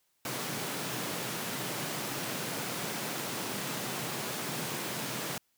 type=high-pass noise; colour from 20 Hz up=pink; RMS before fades=-36 dBFS; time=0.25-5.38 s; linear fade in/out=2 ms; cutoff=120 Hz; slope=48 dB/octave; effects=white hiss -74 dBFS RMS until 5.57 s